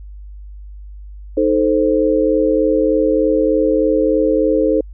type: chord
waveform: sine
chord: A diminished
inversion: second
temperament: equal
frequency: 311.1 / 440 / 523.3 Hz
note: Eb4 / A4 / C5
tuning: 0 / 0 / 0 cents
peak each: -16 dBFS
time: 1.37-4.81 s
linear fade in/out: 5 ms
effects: added 50 Hz sine -31 dBFS peak until 4.93 s